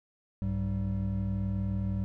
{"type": "tone cluster", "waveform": "triangle", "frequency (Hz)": [61.8, 101.1, 192.6], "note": ["B1", "G#2", "G3"], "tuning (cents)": [2, -46, -30], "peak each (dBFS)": [-34, -29, -31], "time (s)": [0.42, 2.04], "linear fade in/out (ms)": 0, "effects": []}